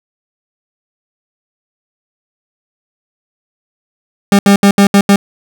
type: tone bursts at uneven times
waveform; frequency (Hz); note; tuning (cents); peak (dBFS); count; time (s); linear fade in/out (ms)
40% pulse; 200; G3; +35; -3; 6; 4.32-4.39 / 4.46-4.56 / 4.63-4.71 / 4.78-4.87 / 4.94-5.01 / 5.09-5.16; 2
effects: none